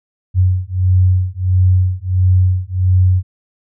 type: beating tone pair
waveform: sine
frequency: 91.4 / 92.9 Hz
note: F#2 / F#2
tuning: -21 / +7 cents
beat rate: 1.5 Hz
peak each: -13 dBFS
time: 0.34-3.23 s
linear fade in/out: 50 ms
effects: none